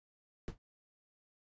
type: noise with exponential decay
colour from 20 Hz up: brown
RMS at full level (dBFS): -34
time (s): 0.48-0.58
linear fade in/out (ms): 0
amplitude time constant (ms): 21
effects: resampled to 16000 Hz